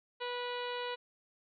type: harmonic tone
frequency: 489.4 Hz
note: B4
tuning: 16 cents flat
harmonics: 1 / 2 / 3 / 4 / 5 / 6 / 7 / 8 / 9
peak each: -39 / -41 / -46 / -48 / -49 / -46 / -53 / -48 / -57 dBFS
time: 0.2-0.96 s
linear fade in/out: 20 ms
effects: none